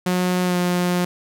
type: tone with pitch glide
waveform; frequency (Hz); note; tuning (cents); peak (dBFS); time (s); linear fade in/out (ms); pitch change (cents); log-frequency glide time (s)
sawtooth; 181.1 to 177.99; F#3 to F3; -37 to +33; -14; 0.06-1.05; 5; -30; 0.44-0.56
effects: none